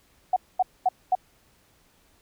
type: tone bursts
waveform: sine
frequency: 740 Hz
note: F#5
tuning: in tune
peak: -17 dBFS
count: 4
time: 0.33-1.152 s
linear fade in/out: 5 ms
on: 33 ms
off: 230 ms
effects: pink hiss -62 dBFS RMS until 2.21 s